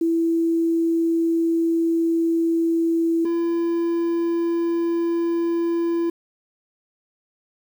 sine / triangle tone pair in turn, 331.5 / 337.7 Hz, E4 / E4, +10 / +42 cents, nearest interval unison, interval 32 cents, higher second, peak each -17 dBFS, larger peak neither, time 0.01-3.25 / 3.25-6.1 s, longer first, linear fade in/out 5 ms, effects 8-bit

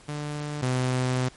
sawtooth tone pair in turn, 148.1 / 127.48 Hz, D3 / C3, +15 / -45 cents, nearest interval minor third, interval 260 cents, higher first, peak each -26 / -19 dBFS, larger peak second, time 0.08-0.62 / 0.62-1.29 s, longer second, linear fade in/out 10 ms, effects pink hiss -52 dBFS RMS until 1.36 s + MP3 48 kbps

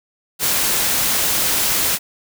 white noise, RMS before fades -18 dBFS, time 0.39-1.99 s, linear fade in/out 50 ms, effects none

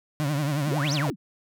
35% pulse tone with vibrato, 145.7 Hz, D3, 13 cents flat, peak -22 dBFS, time 0.2-1.1 s, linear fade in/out 0 ms, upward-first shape triangle, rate 11 Hz, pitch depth 130 cents each way
sine exponential two-way sweep, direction up then down, 148.6 to 6400 to 148.6 Hz, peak -28 dBFS, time 0.65-1.16 s, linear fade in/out 50 ms, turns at 0.93 s
effects none

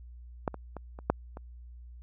clicks, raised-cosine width 1 ms, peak -14 / -25 / -25 / -30 / -9 / -28 dBFS, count 6, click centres 0.478 / 0.543 / 0.767 / 0.989 / 1.1 / 1.371 s, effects added 60 Hz sine -45 dBFS peak until 2.02 s

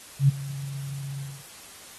sine tone with ADSR envelope, 138.59 Hz, C#3, in tune, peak -12 dBFS, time 0.19-1.44 s, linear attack 96 ms, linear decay 17 ms, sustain -19 dB, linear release 250 ms, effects white hiss -46 dBFS RMS until 1.98 s + AAC 32 kbps

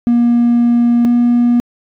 triangle tone pair in turn, 237.9 / 240.2 Hz, A#3 / B3, +35 / -48 cents, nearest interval unison, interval 17 cents, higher second, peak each -5 dBFS, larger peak neither, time 0.07-1.05 / 1.05-1.6 s, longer first, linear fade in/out 0 ms, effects tanh soft clip ceiling -3 dBFS

